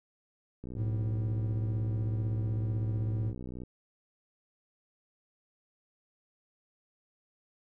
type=click train; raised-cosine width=3 ms; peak=-29 dBFS; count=187; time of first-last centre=0.64-3.635 s; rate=62.1 Hz
type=tone; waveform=triangle; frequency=108.3 Hz; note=A2; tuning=27 cents flat; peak=-27 dBFS; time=0.75-3.34 s; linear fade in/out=50 ms
effects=none